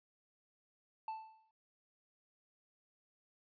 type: tone with exponential decay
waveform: triangle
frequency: 881 Hz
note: A5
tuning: 2 cents sharp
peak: -35 dBFS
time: 1.08-1.51 s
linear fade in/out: 2 ms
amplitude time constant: 93 ms
effects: resampled to 11025 Hz